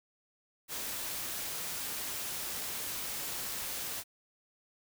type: noise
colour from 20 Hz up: white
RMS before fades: -38 dBFS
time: 0.68-4.04 s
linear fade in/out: 50 ms
effects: none